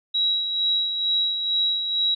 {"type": "tone with tremolo", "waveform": "sine", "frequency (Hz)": 3869, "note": "B7", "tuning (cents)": -36, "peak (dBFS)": -18, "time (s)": [0.14, 2.15], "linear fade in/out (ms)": 10, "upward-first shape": "sine", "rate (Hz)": 2.2, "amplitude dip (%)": 50, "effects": []}